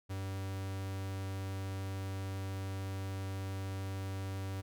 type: tone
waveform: 45% pulse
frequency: 96.5 Hz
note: G2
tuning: 27 cents flat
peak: -37 dBFS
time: 0.09-4.62 s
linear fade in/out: 20 ms
effects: none